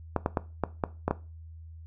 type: clicks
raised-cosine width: 1 ms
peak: -11 dBFS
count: 7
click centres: 0.163 / 0.261 / 0.372 / 0.637 / 0.838 / 1.08 / 1.11 s
effects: noise-tail reverb RT60 0.3 s tail -17 dB re dry + added 81 Hz sine -43 dBFS peak until 1.86 s